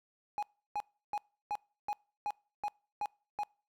triangle tone bursts, 830.6 Hz, G#5, in tune, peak -30 dBFS, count 9, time 0.38-3.434 s, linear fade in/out 0 ms, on 46 ms, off 330 ms, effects noise-tail reverb RT60 0.4 s tail -26 dB re dry

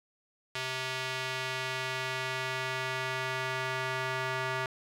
square tone with band-pass filter sweep, 130 Hz, C3, 11 cents flat, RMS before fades -34 dBFS, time 0.55-4.66 s, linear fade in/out 2 ms, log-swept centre 2900 to 1600 Hz, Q 0.97, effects 9-bit

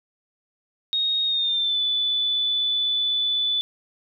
sine tone with pitch glide, 3734 to 3484 Hz, A#7 to A7, +2 to -18 cents, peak -20 dBFS, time 0.93-3.61 s, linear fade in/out 0 ms, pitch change -120 cents, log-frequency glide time 1.25-1.81 s, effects none

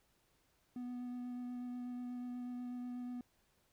triangle tone with vibrato, 246.4 Hz, B3, 4 cents flat, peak -39 dBFS, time 0.76-3.21 s, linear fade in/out 2 ms, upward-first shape sine, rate 8.2 Hz, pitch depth 11 cents each way, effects pink hiss -75 dBFS RMS until 3.72 s

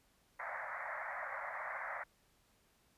white band-pass noise, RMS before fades -43 dBFS, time 0.39-2.04 s, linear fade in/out 10 ms, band 550 to 2100 Hz, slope 96 dB/octave, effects pink hiss -72 dBFS RMS until 2.97 s + resampled to 32000 Hz

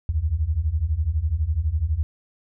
sine beating tone pair, 71.3 / 83.3 Hz, C#2 / E2, +49 / +19 cents, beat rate 12 Hz, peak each -24 / -22 dBFS, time 0.09-2.03 s, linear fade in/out 0 ms, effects none

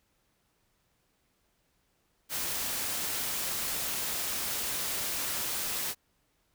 white noise, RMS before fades -33 dBFS, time 2.29-5.95 s, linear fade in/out 50 ms, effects pink hiss -73 dBFS RMS until 6.54 s

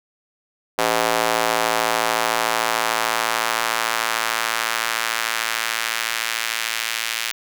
square tone with high-pass filter sweep, 56.8 Hz, A#1, 44 cents flat, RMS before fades -22 dBFS, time 0.78-7.32 s, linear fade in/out 10 ms, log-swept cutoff 590 to 2300 Hz, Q 1.1, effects none

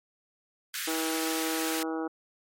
pink high-pass noise, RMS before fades -34 dBFS, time 0.74-1.83 s, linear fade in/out 2 ms, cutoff 1400 Hz, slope 48 dB/octave
harmonic tone, 160.9 Hz, E3, 42 cents flat, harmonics 2 / 3 / 4 / 5 / 6 / 7 / 8 / 9, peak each -31 / -36 / -43 / -39 / -46 / -46 / -43 / -45 dBFS, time 0.87-2.08 s, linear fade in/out 10 ms
effects MP3 64 kbps

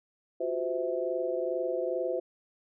sine tone cluster, 354 / 376.3 / 512 / 653 Hz, F4 / F#4 / C5 / E5, +23 / +29 / -38 / -17 cents, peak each -35 / -36 / -31 / -35 dBFS, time 0.4-2.2 s, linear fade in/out 10 ms, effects none

